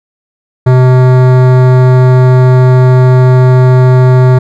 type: tone with hard clipping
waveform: sine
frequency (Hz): 127.6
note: C3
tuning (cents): -43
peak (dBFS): -4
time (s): 0.66-4.39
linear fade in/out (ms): 10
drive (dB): 17
effects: none